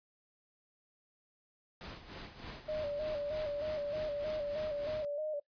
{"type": "noise with tremolo", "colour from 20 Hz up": "pink", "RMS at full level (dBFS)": -45, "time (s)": [1.81, 5.05], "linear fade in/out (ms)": 0, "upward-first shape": "sine", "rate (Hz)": 3.3, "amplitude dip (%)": 65}
{"type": "tone with vibrato", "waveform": "sine", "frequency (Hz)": 597, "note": "D5", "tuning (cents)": 28, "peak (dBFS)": -34, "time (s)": [2.68, 5.4], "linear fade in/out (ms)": 10, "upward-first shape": "square", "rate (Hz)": 3.2, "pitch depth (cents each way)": 52}
{"effects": ["noise-tail reverb RT60 0.1 s tail -20 dB re dry", "resampled to 11025 Hz"]}